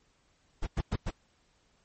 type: noise bursts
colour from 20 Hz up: brown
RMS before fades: -29 dBFS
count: 4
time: 0.62-1.108 s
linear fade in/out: 10 ms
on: 47 ms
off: 100 ms
effects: pink hiss -69 dBFS RMS until 1.84 s + MP3 32 kbps